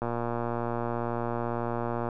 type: click train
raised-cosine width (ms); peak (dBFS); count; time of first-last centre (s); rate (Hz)
1; -17; 245; 0.02-2.088; 118
effects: none